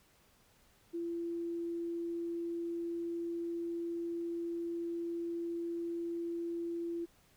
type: tone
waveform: sine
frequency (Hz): 339.3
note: F4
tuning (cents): -50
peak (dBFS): -35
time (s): 0.93-7.06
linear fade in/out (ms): 20
effects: pink hiss -67 dBFS RMS until 7.36 s